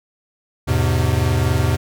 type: chord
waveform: square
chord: E augmented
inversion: none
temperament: equal with one note detuned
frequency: 82.41 / 103.83 / 127.46 Hz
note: E2 / G#2 / B#2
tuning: 0 / 0 / -45 cents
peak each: -20 / -21 / -20 dBFS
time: 0.67-1.77 s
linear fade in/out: 20 ms
effects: none